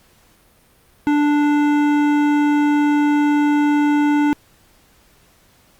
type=tone with hard clipping; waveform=triangle; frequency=293.7 Hz; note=D4; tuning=in tune; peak=-15 dBFS; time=1.07-4.33 s; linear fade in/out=0 ms; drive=18 dB; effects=pink hiss -54 dBFS RMS until 5.79 s + Opus 48 kbps